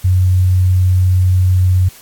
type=tone; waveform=sine; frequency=91.9 Hz; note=F#2; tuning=11 cents flat; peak=-8 dBFS; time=0.04-1.89 s; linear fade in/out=10 ms; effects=white hiss -40 dBFS RMS until 2.01 s + AAC 64 kbps